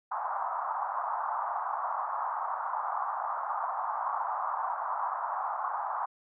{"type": "band-pass noise", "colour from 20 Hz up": "white", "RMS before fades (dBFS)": -33, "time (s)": [0.11, 6.06], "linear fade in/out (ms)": 10, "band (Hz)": [740, 1200], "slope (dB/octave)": 48, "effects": []}